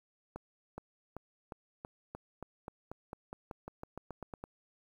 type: accelerating click train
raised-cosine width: 1 ms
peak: -28 dBFS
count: 19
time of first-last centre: 0.36-4.44 s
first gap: 420 ms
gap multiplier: 0.92
effects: 10-bit